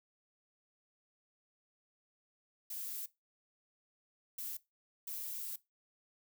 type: noise bursts at uneven times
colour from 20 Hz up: violet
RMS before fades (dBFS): -42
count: 3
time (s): 2.7-3.06 / 4.38-4.57 / 5.07-5.56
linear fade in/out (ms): 5
effects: noise-tail reverb RT60 0.2 s tail -19 dB re dry